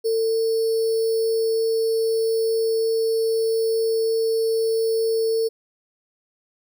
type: tone with sample-and-hold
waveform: sine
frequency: 449.6 Hz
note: A4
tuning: 37 cents sharp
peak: -18 dBFS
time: 0.04-5.49 s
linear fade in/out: 20 ms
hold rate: 4900 Hz
effects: none